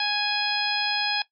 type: harmonic tone with a mistuned harmonic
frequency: 830.6 Hz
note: G#5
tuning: in tune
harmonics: 1 / 2 / 3 / 4 / 5 / 6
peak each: -30 / -30 / -30 / -30 / -30 / -30 dBFS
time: 0-1.22 s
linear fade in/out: 2 ms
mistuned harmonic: 6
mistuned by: +22 cents
effects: noise-tail reverb RT60 0.1 s tail -17 dB re dry

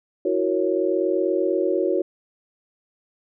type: chord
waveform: sine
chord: F# dominant seventh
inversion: third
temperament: equal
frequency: 329.6 / 370 / 466.2 / 554.4 Hz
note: E4 / F#4 / A#4 / C#5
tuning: 0 / 0 / 0 / 0 cents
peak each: -25 / -22 / -27 / -25 dBFS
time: 0.25-2.02 s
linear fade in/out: 5 ms
effects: none

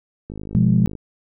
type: click train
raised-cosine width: 3 ms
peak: -20 dBFS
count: 35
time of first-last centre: 0.3-0.953 s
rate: 52.1 Hz
type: chord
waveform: sine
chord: F diminished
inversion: second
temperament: equal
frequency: 123.47 / 174.61 / 207.7 Hz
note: Cb3 / F3 / Ab3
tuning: 0 / 0 / 0 cents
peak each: -17 dBFS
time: 0.55-0.86 s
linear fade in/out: 0 ms
effects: none

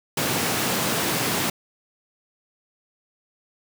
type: high-pass noise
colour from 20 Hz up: pink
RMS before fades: -24 dBFS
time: 0.17-1.5 s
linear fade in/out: 5 ms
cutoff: 120 Hz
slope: 24 dB/octave
effects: none

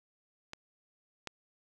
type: clicks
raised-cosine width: 0.2 ms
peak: -24 / -21 dBFS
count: 2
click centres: 0.534 / 1.273 s
effects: none

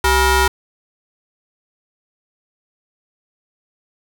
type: ring-modulated tone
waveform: 20% pulse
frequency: 450 Hz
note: A4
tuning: 39 cents sharp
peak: -4 dBFS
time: 0.04-0.48 s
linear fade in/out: 5 ms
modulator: 515 Hz
effects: none

